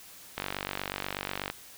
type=click train; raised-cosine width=0.3 ms; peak=-15 dBFS; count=55; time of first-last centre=0.38-1.5 s; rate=48.2 Hz; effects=white hiss -50 dBFS RMS until 1.77 s